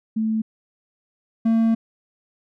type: tone pair in turn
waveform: sine / triangle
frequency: 220 / 226.1 Hz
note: A3 / A3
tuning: 0 / +47 cents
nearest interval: unison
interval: 47 cents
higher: second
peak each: -19 / -13 dBFS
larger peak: second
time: 0.16-0.42 / 1.45-1.75 s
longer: second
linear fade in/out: 10 ms
effects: none